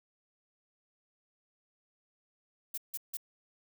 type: noise bursts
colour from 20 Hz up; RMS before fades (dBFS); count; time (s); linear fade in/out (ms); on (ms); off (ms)
violet; -37; 3; 2.74-3.171; 5; 37; 160
effects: none